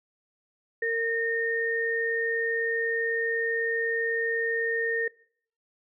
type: tone pair together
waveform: sine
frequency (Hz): 459 / 1836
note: A#4 / A#6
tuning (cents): -27 / -27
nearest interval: 2 octaves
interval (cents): 2400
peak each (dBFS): -28 / -27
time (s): 0.82-5.08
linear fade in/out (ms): 5
effects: noise-tail reverb RT60 0.6 s tail -22 dB re dry